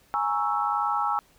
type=chord; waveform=sine; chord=A# half-diminished seventh; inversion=third; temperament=equal; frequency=830.6 / 932.3 / 1108.7 / 1318.5 Hz; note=G#5 / A#5 / C#6 / E6; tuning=0 / 0 / 0 / 0 cents; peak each=-27 / -31 / -31 / -27 dBFS; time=0.14-1.19 s; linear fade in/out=0 ms; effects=pink hiss -60 dBFS RMS until 1.38 s